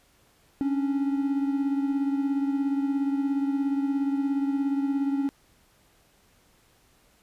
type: beating tone pair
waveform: triangle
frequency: 275.8 / 292.8 Hz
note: C#4 / D4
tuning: -9 / -5 cents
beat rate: 17 Hz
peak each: -22 / -30 dBFS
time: 0.61-5.29 s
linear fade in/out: 0 ms
effects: pink hiss -62 dBFS RMS until 7.22 s + resampled to 32000 Hz